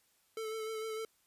square tone with vibrato, 440 Hz, A4, in tune, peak -38 dBFS, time 0.37-1.05 s, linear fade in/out 2 ms, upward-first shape triangle, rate 6.6 Hz, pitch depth 30 cents each way, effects white hiss -72 dBFS RMS until 1.26 s + resampled to 32000 Hz

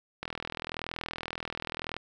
click train, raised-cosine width 0.3 ms, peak -18 dBFS, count 72, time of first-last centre 0.23-1.966 s, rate 40.9 Hz, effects none

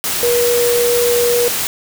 sine tone in noise, 480 Hz, B4, 49 cents flat, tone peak -12 dBFS, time 0.23-1.48 s, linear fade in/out 0 ms, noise white, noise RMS -19 dBFS, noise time 0.04-1.67 s, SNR +4 dB, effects none

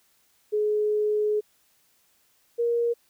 sine tone pair in turn, 422.4 / 471 Hz, G#4 / A#4, +29 / +18 cents, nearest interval major second, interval 189 cents, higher second, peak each -21 dBFS, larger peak neither, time 0.52-1.41 / 2.58-2.94 s, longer first, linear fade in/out 20 ms, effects white hiss -65 dBFS RMS until 3.09 s

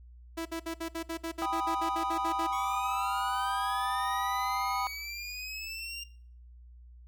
sawtooth tone bursts, 329.6 Hz, E4, in tune, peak -29 dBFS, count 15, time 0.37-2.471 s, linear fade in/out 10 ms, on 85 ms, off 59 ms
triangle chord, G augmented, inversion none, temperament equal, 784 / 987.8 / 1244.5 Hz, G5 / B5 / D#6, 0 / 0 / 0 cents, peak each -32 dBFS, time 1.42-4.87 s, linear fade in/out 0 ms
25% pulse linear sweep, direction up, 1100 to 2802 Hz, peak -34 dBFS, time 2.52-6.04 s, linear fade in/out 10 ms
effects noise-tail reverb RT60 0.5 s tail -20 dB re dry + added 60 Hz sine -49 dBFS peak until 7.07 s

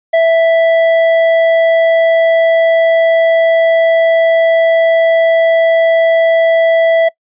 sine tone with hard clipping, 659.3 Hz, E5, in tune, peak -8 dBFS, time 0.13-7.09 s, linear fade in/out 10 ms, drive 7 dB, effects noise-tail reverb RT60 0.1 s tail -24 dB re dry + resampled to 8000 Hz

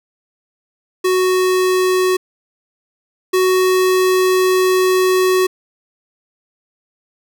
square tone pair in turn, 370 / 371.4 Hz, F#4 / F#4, 0 / +7 cents, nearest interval unison, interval 7 cents, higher second, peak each -13 / -12 dBFS, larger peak second, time 1.04-2.17 / 3.33-5.47 s, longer second, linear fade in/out 10 ms, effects none

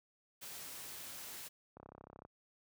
white noise, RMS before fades -48 dBFS, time 0.41-1.49 s, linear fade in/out 20 ms
click train, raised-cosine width 1 ms, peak -38 dBFS, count 17, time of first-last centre 1.77-2.25 s, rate 33.3 Hz
effects high-pass 60 Hz 12 dB/octave

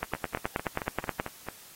two click trains, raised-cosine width 0.5 ms, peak -19 / -13 dBFS, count 7 / 12, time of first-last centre 0.15-1.486 / 0.03-1.199 s, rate 4.49 / 9.41 Hz, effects white hiss -51 dBFS RMS until 1.75 s + AAC 48 kbps

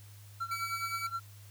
triangle tone with tremolo, 1360 Hz, F6, 46 cents flat, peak -29 dBFS, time 0.4-1.2 s, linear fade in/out 10 ms, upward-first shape triangle, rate 9.6 Hz, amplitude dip 95%
sawtooth tone, 2283 Hz, D7, 50 cents flat, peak -35 dBFS, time 0.51-1.07 s, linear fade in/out 5 ms
effects added 102 Hz sine -50 dBFS peak until 1.5 s + white hiss -59 dBFS RMS until 1.5 s

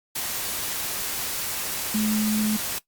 sine tone in noise, 214.2 Hz, A3, 46 cents flat, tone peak -21 dBFS, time 1.94-2.57 s, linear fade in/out 10 ms, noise white, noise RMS -29 dBFS, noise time 0.15-2.79 s, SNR +5 dB, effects noise-tail reverb RT60 0.1 s tail -18 dB re dry + Opus 48 kbps

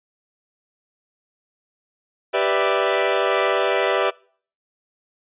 sawtooth chord, E minor seventh, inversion first, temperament equal, 392 / 493.9 / 587.3 / 659.3 Hz, G4 / B4 / D5 / E5, 0 / 0 / 0 / 0 cents, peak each -19 dBFS, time 2.33-4.11 s, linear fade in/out 20 ms, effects noise-tail reverb RT60 0.5 s tail -24 dB re dry + resampled to 8000 Hz

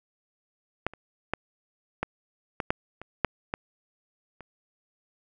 clicks, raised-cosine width 0.5 ms, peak -11 / -29 / -11 / -12 / -14 / -8 / -25 / -6 / -13 / -28 dBFS, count 10, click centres 0.866 / 0.936 / 1.336 / 2.03 / 2.602 / 2.705 / 3.016 / 3.247 / 3.539 / 4.407 s, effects none

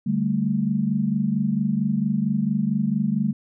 sine chord, D suspended fourth, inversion none, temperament just, 146.83 / 195.78 / 220.2 Hz, D3 / G3 / A3, 0 / -2 / +2 cents, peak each -27 / -23 / -23 dBFS, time 0.06-3.33 s, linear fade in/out 10 ms, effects none

